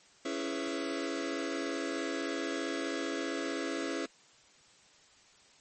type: chord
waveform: sawtooth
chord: C# minor seventh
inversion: none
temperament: just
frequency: 277.2 / 332.6 / 415.8 / 498.9 Hz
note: C#4 / E4 / G#4 / B4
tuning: 0 / +16 / +2 / +17 cents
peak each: -33 / -33 / -36 / -38 dBFS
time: 0.25-4.06 s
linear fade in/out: 5 ms
effects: white hiss -61 dBFS RMS until 5.6 s + MP3 32 kbps